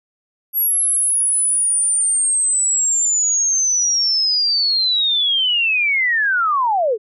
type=linear sweep; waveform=sine; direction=down; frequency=11530 to 400 Hz; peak=-14 dBFS; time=0.53-6.98 s; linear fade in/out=50 ms; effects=none